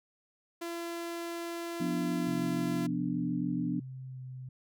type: tone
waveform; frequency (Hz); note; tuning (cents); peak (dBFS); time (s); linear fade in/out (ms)
sawtooth; 339.3; F4; -50; -32; 0.61-2.87; 10
type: chord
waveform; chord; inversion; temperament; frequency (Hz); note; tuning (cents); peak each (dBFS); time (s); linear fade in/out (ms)
sine; B diminished; second; equal; 174.61 / 246.9 / 293.7; F3 / B3 / D4; 0 / 0 / 0; -34; 1.8-3.8; 5
type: tone with pitch glide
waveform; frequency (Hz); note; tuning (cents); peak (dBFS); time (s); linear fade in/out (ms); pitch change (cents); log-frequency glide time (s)
sine; 130.4 to 128.46; C3 to C3; -5 to -31; -40; 2.27-4.49; 5; -26; 4.06-4.21
effects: none